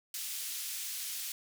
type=band-pass noise; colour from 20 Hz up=white; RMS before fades=-39 dBFS; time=0.14-1.32 s; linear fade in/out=2 ms; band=2700 to 16000 Hz; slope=12 dB/octave; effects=none